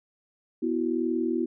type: chord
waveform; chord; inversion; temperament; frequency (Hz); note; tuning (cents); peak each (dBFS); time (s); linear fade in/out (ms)
sine; B suspended fourth; none; equal; 246.9 / 329.6 / 370; B3 / E4 / F#4; 0 / 0 / 0; -29 / -27 / -30; 0.62-1.46; 10
effects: none